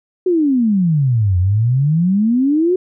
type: exponential two-way sweep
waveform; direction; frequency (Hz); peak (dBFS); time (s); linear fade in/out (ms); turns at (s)
sine; down then up; 376.3 to 87.6 to 376.3; -11; 0.26-2.76; 5; 1.38
effects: none